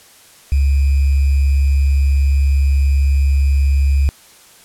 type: tone with sample-and-hold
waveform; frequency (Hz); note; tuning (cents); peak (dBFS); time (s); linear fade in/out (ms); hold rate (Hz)
sine; 69.3; C#2; 0; -10; 0.52-4.09; 0; 2450
effects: white hiss -45 dBFS RMS until 4.64 s + low-pass 12000 Hz 12 dB/octave